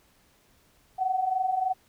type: tone pair together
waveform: sine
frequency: 731.8 / 755 Hz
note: F#5 / F#5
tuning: -19 / +35 cents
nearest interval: minor second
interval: 54 cents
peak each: -30 / -25 dBFS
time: 0.98-1.74 s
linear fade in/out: 20 ms
effects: pink hiss -63 dBFS RMS until 1.88 s